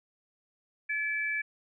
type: tone pair together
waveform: sine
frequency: 1712.1 / 2318 Hz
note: A6 / D7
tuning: -48 / -23 cents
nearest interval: perfect fourth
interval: 525 cents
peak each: -32 / -31 dBFS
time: 0.89-1.42 s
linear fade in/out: 10 ms
effects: none